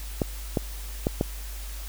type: clicks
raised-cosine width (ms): 2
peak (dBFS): -9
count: 4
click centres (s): 0.218 / 0.572 / 1.069 / 1.211
effects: added 50 Hz sine -34 dBFS peak until 1.88 s + white hiss -43 dBFS RMS until 1.88 s